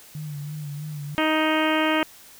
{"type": "tone with vibrato", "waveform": "sine", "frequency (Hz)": 148.7, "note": "D3", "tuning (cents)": 22, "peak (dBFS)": -30, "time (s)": [0.15, 1.15], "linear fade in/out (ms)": 2, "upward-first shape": "sine", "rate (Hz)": 3.1, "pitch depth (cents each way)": 55}
{"type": "harmonic tone", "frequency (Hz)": 312.5, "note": "D#4", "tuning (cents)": 8, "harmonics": [1, 2, 3, 4, 5, 6, 7, 8, 9, 10], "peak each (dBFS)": [-23, -26, -28, -29, -30, -31, -31, -32, -33, -33], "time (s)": [1.18, 2.03], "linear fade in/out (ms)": 0}
{"effects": ["white hiss -48 dBFS RMS until 2.39 s"]}